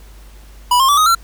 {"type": "tone with pitch steps", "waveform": "square", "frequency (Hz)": [982, 1064.7, 1154.4, 1251.6, 1357], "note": ["B5", "C6", "D6", "D#6", "E6"], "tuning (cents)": [-10, 30, -30, 10, 50], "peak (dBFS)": -10, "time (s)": [0.71, 1.15], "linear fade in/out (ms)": 5, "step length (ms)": 88, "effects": ["added 50 Hz sine -37 dBFS peak until 1.23 s", "pink hiss -47 dBFS RMS until 1.23 s"]}